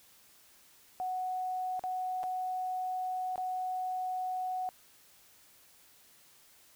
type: tone with dropouts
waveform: sine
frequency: 740 Hz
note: F#5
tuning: in tune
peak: -32 dBFS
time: 1-4.69 s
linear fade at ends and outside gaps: 0 ms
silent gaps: 1.794-1.838 / 2.232-2.238 / 3.358-3.379 s
effects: white hiss -61 dBFS RMS until 6.75 s